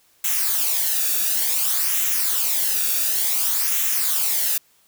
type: noise with flanger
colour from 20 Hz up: blue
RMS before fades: -21 dBFS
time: 0.24-4.58 s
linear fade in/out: 5 ms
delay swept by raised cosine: 0.21 to 0.98 ms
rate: 0.56 Hz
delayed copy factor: -0.6
effects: white hiss -59 dBFS RMS until 4.87 s